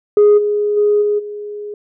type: tone with level steps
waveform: sine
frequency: 415.3 Hz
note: G#4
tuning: in tune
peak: -4 / -13 / -9 / -12 / -24 dBFS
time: 0.17-1.74 s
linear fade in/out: 2 ms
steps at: 0.37 / 0.76 / 1.01 / 1.18 s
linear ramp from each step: 20 ms
effects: tanh soft clip ceiling -4 dBFS